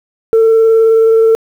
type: tone with vibrato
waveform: sine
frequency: 448.8 Hz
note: A4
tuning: 34 cents sharp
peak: -3 dBFS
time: 0.33-1.35 s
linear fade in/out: 0 ms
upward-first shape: sine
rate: 19 Hz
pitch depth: 12 cents each way
effects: tanh soft clip ceiling -3 dBFS + 7-bit